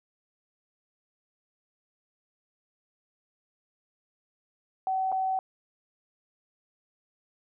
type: tone with dropouts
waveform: sine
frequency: 759 Hz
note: F#5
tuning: 44 cents sharp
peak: -25 dBFS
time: 4.87-5.39 s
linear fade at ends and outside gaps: 1 ms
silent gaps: 5.118-5.124 s
effects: none